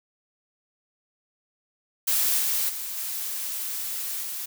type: noise with level steps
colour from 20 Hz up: blue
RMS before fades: -23 / -25 / -33 / -31 / -33 dBFS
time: 2.07-4.46 s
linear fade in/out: 10 ms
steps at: 2.38 / 2.68 / 2.96 / 4.22 s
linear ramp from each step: 20 ms
effects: none